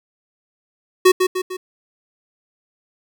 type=tone with echo; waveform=square; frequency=370 Hz; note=F#4; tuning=in tune; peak=-8 dBFS; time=1.05-1.12 s; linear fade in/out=10 ms; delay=150 ms; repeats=3; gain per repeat=-6 dB; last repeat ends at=1.57 s; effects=none